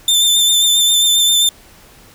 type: tone with vibrato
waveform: sawtooth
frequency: 3562 Hz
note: A7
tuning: 21 cents sharp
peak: -7 dBFS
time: 0.08-1.49 s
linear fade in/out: 2 ms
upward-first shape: sine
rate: 7.5 Hz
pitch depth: 23 cents each way
effects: pink hiss -44 dBFS RMS until 2.14 s